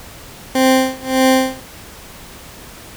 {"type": "tone with tremolo", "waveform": "20% pulse", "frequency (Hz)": 261.5, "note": "C4", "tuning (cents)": -1, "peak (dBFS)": -4, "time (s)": [0.55, 1.6], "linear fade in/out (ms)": 2, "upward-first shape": "sine", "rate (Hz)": 1.7, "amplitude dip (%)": 95, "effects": ["pink hiss -37 dBFS RMS until 2.96 s"]}